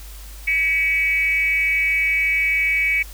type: tone with frequency modulation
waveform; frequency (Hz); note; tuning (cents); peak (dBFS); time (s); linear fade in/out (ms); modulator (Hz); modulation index
sine; 2263; C#7; +35; -16; 0.47-3.03; 10; 319; 0.54
effects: added 50 Hz sine -35 dBFS peak until 3.13 s + white hiss -43 dBFS RMS until 3.13 s